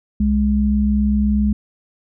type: tone pair together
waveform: sine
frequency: 65.3 / 208.2 Hz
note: C2 / G#3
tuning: -3 / +5 cents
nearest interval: octave + minor sixth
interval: 2008 cents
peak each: -18 / -15 dBFS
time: 0.2-1.53 s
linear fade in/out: 5 ms
effects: none